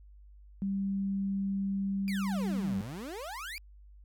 sine tone with pitch glide, 196 to 194.42 Hz, G3 to G3, 0 to -14 cents, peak -29 dBFS, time 0.62-2.81 s, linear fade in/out 0 ms, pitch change -14 cents, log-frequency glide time 2.19-2.43 s
30% pulse exponential two-way sweep, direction down then up, 2460 to 87.31 to 2460 Hz, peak -36 dBFS, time 2.08-3.58 s, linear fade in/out 0 ms, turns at 2.79 s
effects added 50 Hz sine -51 dBFS peak until 4.04 s

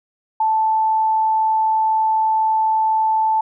sine tone, 878 Hz, A5, 4 cents flat, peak -14 dBFS, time 0.4-3.41 s, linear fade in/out 5 ms, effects none

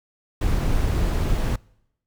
brown noise, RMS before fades -21 dBFS, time 0.41-1.56 s, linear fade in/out 5 ms, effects noise-tail reverb RT60 0.8 s tail -25 dB re dry

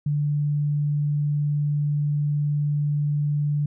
sine tone, 146.83 Hz, D3, in tune, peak -20 dBFS, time 0.06-3.66 s, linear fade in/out 5 ms, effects none

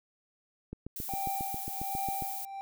click train, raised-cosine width 3 ms, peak -26 dBFS, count 12, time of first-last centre 0.73-2.223 s, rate 7.37 Hz
violet noise, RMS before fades -39 dBFS, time 0.96-2.45 s, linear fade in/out 2 ms
triangle tone with tremolo, 784 Hz, G5, in tune, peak -29 dBFS, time 1.09-2.61 s, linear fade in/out 0 ms, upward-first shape triangle, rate 1.3 Hz, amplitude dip 80%
effects none

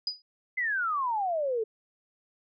sine tone with exponential decay, 4938 Hz, D#8, 14 cents flat, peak -24 dBFS, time 0.07-0.22 s, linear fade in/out 2 ms, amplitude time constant 32 ms
sine exponential sweep, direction down, 2080 to 426.5 Hz, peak -26 dBFS, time 0.57-1.64 s, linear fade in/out 10 ms
effects none

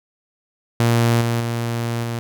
sawtooth tone with level steps, 117.2 Hz, A#2, 10 cents sharp, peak -10 / -14 / -17 / -19 dBFS, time 0.8-2.19 s, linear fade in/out 0 ms, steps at 1.21 / 1.4 / 2.03 s, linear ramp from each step 5 ms, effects none

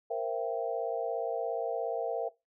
sine chord, C dominant seventh, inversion third, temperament equal with one note detuned, 466.2 / 523.3 / 671.9 / 784 Hz, Bb4 / C5 / E5 / G5, 0 / 0 / +33 / 0 cents, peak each -34 / -38 / -35 / -39 dBFS, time 0.1-2.29 s, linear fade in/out 10 ms, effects noise-tail reverb RT60 0.2 s tail -18 dB re dry

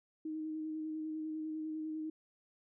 sine tone with vibrato, 312.6 Hz, D#4, 8 cents sharp, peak -37 dBFS, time 0.25-2.1 s, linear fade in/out 5 ms, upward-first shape square, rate 10 Hz, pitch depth 14 cents each way, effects none

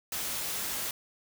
white noise, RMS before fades -34 dBFS, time 0.12-0.91 s, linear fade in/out 2 ms, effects none

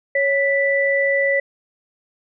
sine tone pair together, 554.4 / 1975.5 Hz, C#5 / B6, 0 / 0 cents, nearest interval octave + minor seventh, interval 2200 cents, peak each -18 dBFS, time 0.15-1.4 s, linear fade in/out 5 ms, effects none

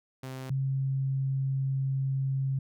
sawtooth / sine tone pair in turn, 130.81 / 134.72 Hz, C3 / C#3, 0 / -49 cents, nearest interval minor second, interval 51 cents, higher second, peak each -33 / -26 dBFS, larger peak second, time 0.23-0.5 / 0.5-2.59 s, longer second, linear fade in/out 5 ms, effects none

